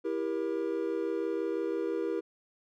triangle chord, E diminished, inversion none, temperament just, 329.6 / 395.6 / 474.7 Hz, E4 / G4 / Bb4, 0 / +16 / +31 cents, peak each -32 dBFS, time 0.04-2.21 s, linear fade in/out 20 ms, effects none

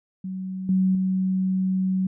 sine tone with level steps, 187.8 Hz, F#3, 26 cents sharp, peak -28 / -17 / -20 dBFS, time 0.24-2.07 s, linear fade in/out 5 ms, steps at 0.69 / 0.95 s, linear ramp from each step 2 ms, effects none

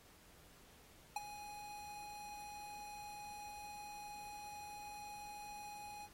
square tone with ADSR envelope, 830.6 Hz, G#5, in tune, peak -35 dBFS, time 1.16-6.09 s, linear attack 4 ms, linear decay 21 ms, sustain -14 dB, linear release 50 ms, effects pink hiss -64 dBFS RMS until 6.13 s + AAC 48 kbps

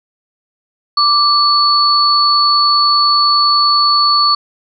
sine tone pair together, 1174.7 / 4435 Hz, D6 / C#8, 0 / 0 cents, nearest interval octave + major seventh, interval 2300 cents, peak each -11 dBFS, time 0.97-4.35 s, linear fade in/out 5 ms, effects none

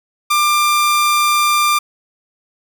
sawtooth tone, 1191 Hz, D6, 24 cents sharp, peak -8 dBFS, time 0.3-1.79 s, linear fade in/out 10 ms, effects none

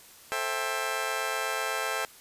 15% pulse chord, A minor seventh, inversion none, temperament just, 440 / 528 / 660 / 792 Hz, A4 / C5 / E5 / G5, 0 / +16 / +2 / +18 cents, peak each -29 dBFS, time 0.32-2.05 s, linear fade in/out 0 ms, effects white hiss -52 dBFS RMS until 2.2 s + resampled to 32000 Hz

